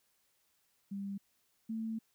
sine tone pair in turn, 198.3 / 223 Hz, G3 / A3, +20 / +23 cents, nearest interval major second, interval 203 cents, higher second, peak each -37 / -35 dBFS, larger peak second, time 0.91-1.18 / 1.69-1.99 s, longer second, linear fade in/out 10 ms, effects white hiss -75 dBFS RMS until 2.14 s

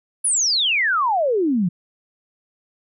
sine exponential sweep, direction down, 10540 to 164.81 Hz, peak -16 dBFS, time 0.24-1.69 s, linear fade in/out 10 ms, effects none

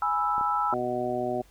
sine chord, E major, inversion first, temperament equal, 830.6 / 987.8 / 1318.5 Hz, G#5 / B5 / E6, 0 / 0 / 0 cents, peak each -28 / -30 / -26 dBFS, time 0.02-0.74 s, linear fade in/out 2 ms
clicks, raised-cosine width 2 ms, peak -29 dBFS, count 2, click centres 0.381 / 0.411 s
harmonic tone, 123.47 Hz, B2, in tune, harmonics 1 / 2 / 3 / 4 / 5 / 6, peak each -41 / -34 / -31 / -41 / -31 / -32 dBFS, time 0.72-1.42 s, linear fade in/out 10 ms
effects added 50 Hz sine -56 dBFS peak until 1.5 s + pink hiss -60 dBFS RMS until 1.5 s

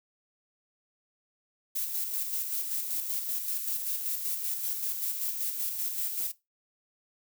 violet noise with tremolo, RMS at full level -31 dBFS, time 1.75-6.32 s, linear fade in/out 10 ms, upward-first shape square, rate 5.2 Hz, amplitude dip 40%, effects noise-tail reverb RT60 0.2 s tail -17 dB re dry

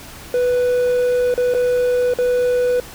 triangle tone with dropouts, 493.9 Hz, B4, in tune, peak -12 dBFS, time 0.34-2.8 s, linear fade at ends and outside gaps 2 ms, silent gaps 1.341-1.377 / 1.539-1.547 / 2.138-2.186 s, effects pink hiss -37 dBFS RMS until 2.94 s

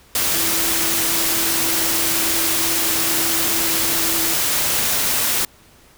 sine tone in noise, 330 Hz, E4, 2 cents sharp, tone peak -29 dBFS, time 0.34-4.34 s, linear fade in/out 2 ms, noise white, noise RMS -19 dBFS, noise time 0.15-5.45 s, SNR -13 dB, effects pink hiss -50 dBFS RMS until 5.97 s

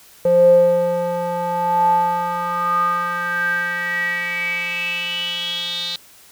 square tone with band-pass filter sweep, 174.61 Hz, F3, in tune, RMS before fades -19 dBFS, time 0.25-5.96 s, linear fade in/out 2 ms, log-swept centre 480 to 3900 Hz, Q 9.5, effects white hiss -47 dBFS RMS until 6.31 s

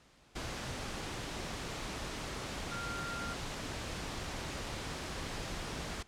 sine tone in noise, 1390 Hz, F6, 9 cents flat, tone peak -40 dBFS, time 2.71-3.34 s, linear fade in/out 10 ms, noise pink, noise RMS -40 dBFS, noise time 0.35-6.03 s, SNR -3 dB, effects pink hiss -63 dBFS RMS until 6.07 s + low-pass 7000 Hz 12 dB/octave

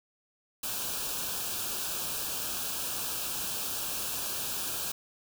white band-stop noise, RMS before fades -34 dBFS, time 0.63-4.92 s, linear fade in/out 5 ms, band 1700 to 2400 Hz, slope 96 dB/octave, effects none

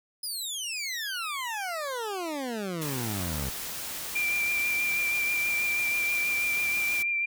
20% pulse exponential sweep, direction down, 5100 to 62.8 Hz, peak -26 dBFS, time 0.23-3.5 s, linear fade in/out 5 ms
white noise, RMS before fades -36 dBFS, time 2.81-7.03 s, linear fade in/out 10 ms
sine tone with vibrato, 2369 Hz, D7, 14 cents sharp, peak -25 dBFS, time 4.15-7.26 s, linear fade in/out 10 ms, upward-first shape sine, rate 6.2 Hz, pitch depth 21 cents each way
effects none

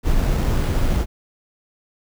brown noise with sample-and-hold, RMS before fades -18 dBFS, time 0.03-1.06 s, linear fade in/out 50 ms, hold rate 6300 Hz, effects none

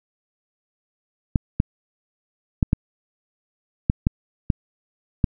clicks, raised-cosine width 5 ms, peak -4 dBFS, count 8, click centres 1.358 / 1.601 / 2.628 / 2.731 / 3.899 / 4.069 / 4.502 / 5.242 s, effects none

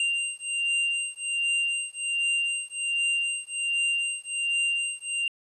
square beating tone pair, 2782 / 2783.3 Hz, F7 / F7, -7 / -7 cents, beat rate 1.3 Hz, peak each -29 dBFS, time 0-5.28 s, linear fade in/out 2 ms, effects resampled to 24000 Hz + 10-bit

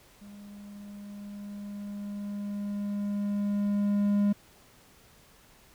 triangle tone with level ramp, 203.7 Hz, G#3, 33 cents flat, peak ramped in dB -43 to -19 dBFS, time 0.21-4.33 s, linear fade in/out 10 ms, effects pink hiss -58 dBFS RMS until 5.74 s

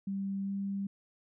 sine tone with pitch glide, 196 to 197.59 Hz, G3 to G3, 0 to +14 cents, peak -32 dBFS, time 0.07-0.87 s, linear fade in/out 5 ms, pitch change +14 cents, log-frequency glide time 0.44-0.51 s, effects none

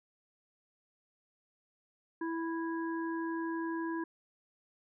harmonic tone, 329.6 Hz, E4, in tune, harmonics 1 / 3 / 5, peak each -34 / -41 / -44 dBFS, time 2.21-4.04 s, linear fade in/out 5 ms, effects none

